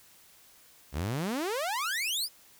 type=exponential sweep; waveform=sawtooth; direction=up; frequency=64.7 to 5274 Hz; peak=-26 dBFS; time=0.92-2.29 s; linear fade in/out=50 ms; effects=white hiss -58 dBFS RMS until 2.59 s